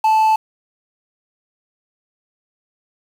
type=tone with quantisation; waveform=triangle; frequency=875 Hz; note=A5; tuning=10 cents flat; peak=-9 dBFS; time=0.04-0.36 s; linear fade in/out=5 ms; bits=6; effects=none